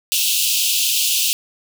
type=high-pass noise; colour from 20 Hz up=pink; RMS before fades=-18 dBFS; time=0.12-1.33 s; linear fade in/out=0 ms; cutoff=2600 Hz; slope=96 dB/octave; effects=none